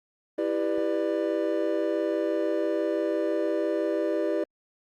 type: chord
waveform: triangle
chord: E minor seventh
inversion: none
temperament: just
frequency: 329.6 / 395.6 / 494.4 / 593.3 Hz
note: E4 / G4 / B4 / D5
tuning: 0 / +16 / +2 / +18 cents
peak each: -27 / -28 / -30 / -27 dBFS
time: 0.38-4.44 s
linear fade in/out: 5 ms
effects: Opus 32 kbps